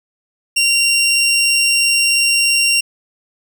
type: tone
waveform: 20% pulse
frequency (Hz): 2763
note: F7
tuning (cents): -19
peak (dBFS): -7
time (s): 0.56-2.81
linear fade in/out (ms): 10
effects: none